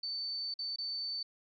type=tone with dropouts; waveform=sine; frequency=4535 Hz; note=C#8; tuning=39 cents sharp; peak=-35 dBFS; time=0.03-1.23 s; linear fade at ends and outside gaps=5 ms; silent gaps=0.541-0.589 / 0.761-0.784 s; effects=none